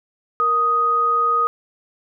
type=tone pair together; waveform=sine; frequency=468.8 / 1247.6 Hz; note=A#4 / D#6; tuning=+10 / +4 cents; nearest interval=octave + perfect fourth; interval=1694 cents; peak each=-27 / -15 dBFS; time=0.4-1.47 s; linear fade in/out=0 ms; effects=none